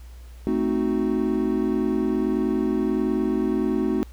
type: chord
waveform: triangle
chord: A diminished seventh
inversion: none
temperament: equal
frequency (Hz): 220 / 261.6 / 311.1 / 370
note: A3 / C4 / Eb4 / Gb4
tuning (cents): 0 / 0 / 0 / 0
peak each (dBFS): -24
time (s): 0.47-4.03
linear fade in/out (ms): 0
effects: added 60 Hz sine -39 dBFS peak until 4.12 s + pink hiss -55 dBFS RMS until 4.12 s